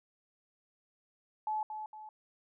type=tone with echo; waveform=sine; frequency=860 Hz; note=A5; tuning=40 cents flat; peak=-31 dBFS; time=1.47-1.63 s; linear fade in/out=2 ms; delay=230 ms; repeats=2; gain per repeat=-7 dB; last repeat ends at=2.09 s; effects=none